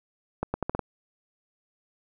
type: accelerating click train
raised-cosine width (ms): 1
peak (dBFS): -13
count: 6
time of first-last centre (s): 0.43-0.793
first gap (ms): 110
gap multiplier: 0.79
effects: none